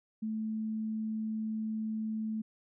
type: tone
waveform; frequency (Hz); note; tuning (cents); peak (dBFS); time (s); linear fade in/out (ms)
sine; 218.6; A3; -11; -32; 0.22-2.42; 10
effects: none